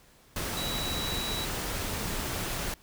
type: tone in noise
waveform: sine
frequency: 3912 Hz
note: B7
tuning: 17 cents flat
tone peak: -34 dBFS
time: 0.57-1.45 s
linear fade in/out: 2 ms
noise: pink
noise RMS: -33 dBFS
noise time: 0.36-2.74 s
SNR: -4 dB
effects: pink hiss -59 dBFS RMS until 2.82 s